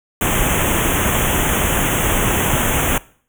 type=band-stop noise; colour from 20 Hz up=pink; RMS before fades=-17 dBFS; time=0.21-2.98 s; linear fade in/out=2 ms; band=3400 to 6200 Hz; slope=96 dB/octave; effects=noise-tail reverb RT60 0.5 s tail -21 dB re dry